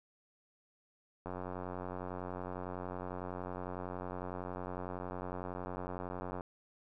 click train, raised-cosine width 1 ms, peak -27 dBFS, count 469, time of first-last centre 1.26-6.409 s, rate 90.9 Hz, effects none

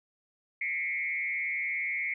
sine tone with frequency modulation, 2166 Hz, C#7, 41 cents flat, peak -29 dBFS, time 0.61-2.14 s, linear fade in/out 5 ms, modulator 151 Hz, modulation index 0.97, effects none

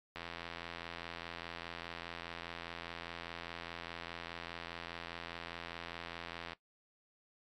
click train, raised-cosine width 0.3 ms, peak -26 dBFS, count 542, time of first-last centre 0.16-6.532 s, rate 84.9 Hz, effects noise-tail reverb RT60 0.1 s tail -17 dB re dry + MP3 96 kbps

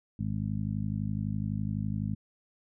harmonic tone, 51.91 Hz, G#1, in tune, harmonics 1 / 2 / 3 / 4 / 5, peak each -42 / -33 / -35 / -34 / -42 dBFS, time 0.19-2.15 s, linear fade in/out 5 ms, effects none

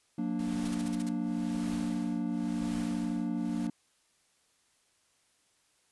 triangle chord, Gb augmented, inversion none, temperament equal with one note detuned, 181.09 / 233.1 / 293.7 Hz, Gb3 / Bb3 / D4, -37 / 0 / 0 cents, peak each -34 / -31 / -33 dBFS, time 0.18-3.7 s, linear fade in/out 5 ms
pink noise with tremolo, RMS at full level -44 dBFS, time 0.39-3.67 s, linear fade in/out 2 ms, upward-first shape triangle, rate 0.94 Hz, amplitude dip 100%
white noise bursts, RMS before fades -44 dBFS, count 7, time 0.65-1.092 s, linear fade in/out 5 ms, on 28 ms, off 41 ms
effects white hiss -70 dBFS RMS until 5.91 s + resampled to 24000 Hz

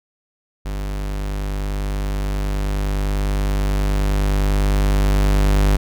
45% pulse tone with level ramp, 49.65 Hz, G1, 23 cents sharp, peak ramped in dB -23 to -12 dBFS, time 0.65-5.77 s, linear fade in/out 10 ms, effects none

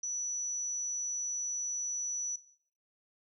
sine tone, 5920 Hz, F#8, in tune, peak -33 dBFS, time 0.03-2.36 s, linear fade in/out 5 ms, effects noise-tail reverb RT60 0.6 s tail -18 dB re dry

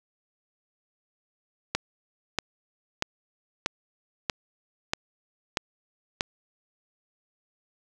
click train, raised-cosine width 0.2 ms, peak -7 dBFS, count 8, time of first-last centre 1.75-6.209 s, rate 1.57 Hz, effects none

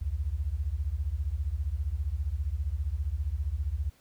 sine beating tone pair, 64.8 / 79.8 Hz, C2 / D#2, -16 / +44 cents, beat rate 15 Hz, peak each -31 dBFS, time 0.01-3.9 s, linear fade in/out 10 ms, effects pink hiss -63 dBFS RMS until 4 s

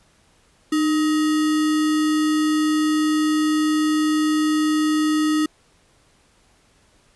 sine tone with sample-and-hold, 306.5 Hz, D#4, 26 cents flat, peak -16 dBFS, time 0.72-5.46 s, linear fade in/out 5 ms, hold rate 1575 Hz, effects pink hiss -58 dBFS RMS until 7.15 s + resampled to 24000 Hz

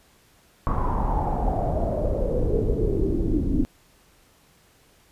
brown noise with low-pass filter sweep, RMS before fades -23 dBFS, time 0.67-3.65 s, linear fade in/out 0 ms, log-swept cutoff 1100 to 280 Hz, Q 6.9, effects pink hiss -58 dBFS RMS until 5.11 s + resampled to 32000 Hz

